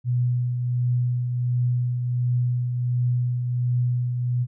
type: tone with tremolo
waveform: sine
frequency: 123.1 Hz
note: B2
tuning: 5 cents flat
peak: -18 dBFS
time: 0.04-4.47 s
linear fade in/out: 50 ms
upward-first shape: triangle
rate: 1.4 Hz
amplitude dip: 45%
effects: none